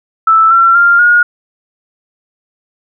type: tone with pitch steps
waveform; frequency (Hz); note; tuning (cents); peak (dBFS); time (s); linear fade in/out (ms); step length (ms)
sine; 1318.5 / 1356.4 / 1395.3 / 1435.3; E6 / E6 / F6 / F6; 0 / +49 / -2 / +47; -4; 0.27-1.23; 5; 240
effects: none